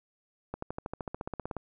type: accelerating click train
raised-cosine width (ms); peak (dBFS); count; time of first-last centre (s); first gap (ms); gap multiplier
1; -21; 16; 0.54-1.567; 84; 0.97
effects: none